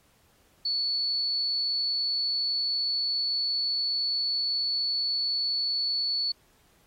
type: tone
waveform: sine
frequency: 4435 Hz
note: C#8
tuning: in tune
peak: -25 dBFS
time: 0.65-6.32 s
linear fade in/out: 5 ms
effects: pink hiss -64 dBFS RMS until 6.86 s + AAC 48 kbps